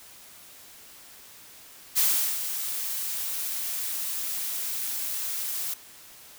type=noise with ADSR envelope; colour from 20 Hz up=blue; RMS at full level=-21 dBFS; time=1.95-5.74 s; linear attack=32 ms; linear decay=390 ms; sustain=-10 dB; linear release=5 ms; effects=white hiss -49 dBFS RMS until 6.38 s